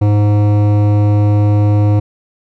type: tone with hard clipping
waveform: sine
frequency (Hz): 103.83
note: G#2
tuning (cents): 0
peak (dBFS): -10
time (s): 0.01-2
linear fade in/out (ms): 10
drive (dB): 14
effects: none